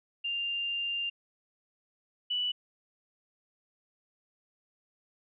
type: tone pair in turn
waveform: sine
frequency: 2794 / 2961 Hz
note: F7 / F#7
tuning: 0 / +1 cents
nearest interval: minor second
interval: 101 cents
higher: second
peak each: -30 / -28 dBFS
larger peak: second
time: 0.24-1.1 / 2.3-2.52 s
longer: first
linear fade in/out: 10 ms
effects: none